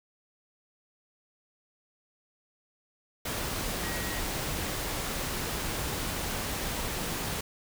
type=tone in noise; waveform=sine; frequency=1900 Hz; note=A#6; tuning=33 cents sharp; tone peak=-40 dBFS; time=3.83-4.2 s; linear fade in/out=5 ms; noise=pink; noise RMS=-33 dBFS; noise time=3.25-7.41 s; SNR=-10 dB; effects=none